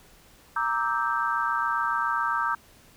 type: chord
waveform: sine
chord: E half-diminished seventh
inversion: second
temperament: equal with one note detuned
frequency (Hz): 932.3 / 1174.7 / 1301.9 / 1568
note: Bb5 / D6 / E6 / G6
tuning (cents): 0 / 0 / -22 / 0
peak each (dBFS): -29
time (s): 0.56-2.55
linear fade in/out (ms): 5
effects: pink hiss -55 dBFS RMS until 2.96 s